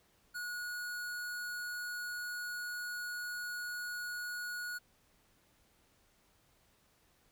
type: tone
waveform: square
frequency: 1454 Hz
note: F#6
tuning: 31 cents flat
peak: -39 dBFS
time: 0.34-4.79 s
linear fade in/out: 20 ms
effects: pink hiss -70 dBFS RMS until 7.31 s